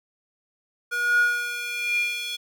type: tone with high-pass filter sweep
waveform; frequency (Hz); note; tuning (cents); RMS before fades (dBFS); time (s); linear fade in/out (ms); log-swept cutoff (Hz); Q
square; 480.6; B4; -47; -25; 0.91-2.37; 20; 1200 to 3100; 9.6
effects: none